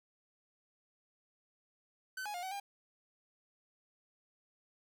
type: tone with pitch steps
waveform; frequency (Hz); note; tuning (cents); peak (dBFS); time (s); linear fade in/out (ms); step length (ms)
45% pulse; 1523 / 833 / 709 / 756 / 802; F#6 / G#5 / F5 / F#5 / G5; +50 / +5 / +26 / +37 / +39; -39; 2.17-2.6; 5; 86
effects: none